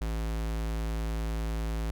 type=tone; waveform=square; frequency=55 Hz; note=A1; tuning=in tune; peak=-30 dBFS; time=0.01-1.91 s; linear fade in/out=5 ms; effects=none